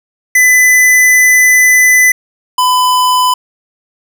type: tone pair in turn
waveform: square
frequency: 2005 / 1004.4 Hz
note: B6 / B5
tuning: +26 / +29 cents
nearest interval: octave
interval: 1197 cents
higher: first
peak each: -5 / -8 dBFS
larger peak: first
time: 0.35-2.12 / 2.58-3.34 s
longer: first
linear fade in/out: 5 ms
effects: none